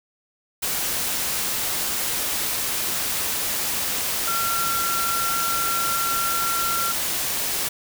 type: tone in noise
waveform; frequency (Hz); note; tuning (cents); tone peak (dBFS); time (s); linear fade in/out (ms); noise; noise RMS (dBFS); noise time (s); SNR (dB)
sine; 1366; F6; -39; -24; 4.27-6.92; 10; white; -25; 0.62-7.69; -2
effects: none